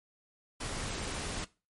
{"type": "noise", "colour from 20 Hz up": "pink", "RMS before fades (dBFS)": -37, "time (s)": [0.6, 1.45], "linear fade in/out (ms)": 10, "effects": ["noise-tail reverb RT60 0.3 s tail -20 dB re dry", "MP3 48 kbps"]}